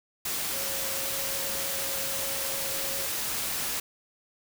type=tone in noise; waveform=sine; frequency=545 Hz; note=C#5; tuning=29 cents flat; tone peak=-40 dBFS; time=0.53-3.06 s; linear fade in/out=5 ms; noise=white; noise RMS=-31 dBFS; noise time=0.25-3.8 s; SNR=-12 dB; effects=none